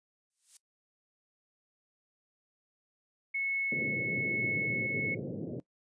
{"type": "noise with exponential growth", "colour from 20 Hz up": "violet", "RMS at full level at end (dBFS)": -44, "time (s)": [0.3, 0.57], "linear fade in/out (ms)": 2, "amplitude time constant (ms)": 57}
{"type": "tone with tremolo", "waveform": "sine", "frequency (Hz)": 2196, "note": "C#7", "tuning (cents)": -17, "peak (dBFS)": -29, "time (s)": [3.34, 5.15], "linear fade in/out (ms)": 10, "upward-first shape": "triangle", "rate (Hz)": 1.1, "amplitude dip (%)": 25}
{"type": "band-pass noise", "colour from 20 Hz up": "pink", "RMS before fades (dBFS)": -38, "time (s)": [3.72, 5.6], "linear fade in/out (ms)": 0, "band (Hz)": [110, 540], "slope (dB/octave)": 48}
{"effects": ["noise-tail reverb RT60 0.1 s tail -19 dB re dry", "resampled to 22050 Hz"]}